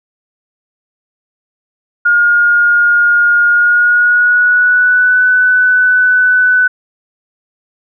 sine tone with pitch glide, 1425 to 1497.6 Hz, F6 to F#6, +34 to +20 cents, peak -6 dBFS, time 2.05-6.68 s, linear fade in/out 10 ms, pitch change +86 cents, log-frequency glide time 3.49-5.22 s, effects none

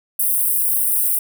white high-pass noise, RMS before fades -18 dBFS, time 0.19-1.19 s, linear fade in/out 5 ms, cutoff 8700 Hz, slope 96 dB/octave, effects none

